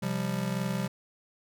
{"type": "chord", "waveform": "square", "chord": "C suspended fourth", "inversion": "none", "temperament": "just", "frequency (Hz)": [130.81, 174.42, 196.22], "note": ["C3", "F3", "G3"], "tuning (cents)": [0, -2, 2], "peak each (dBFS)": [-35, -34, -33], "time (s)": [0.02, 0.88], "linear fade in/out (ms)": 10, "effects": []}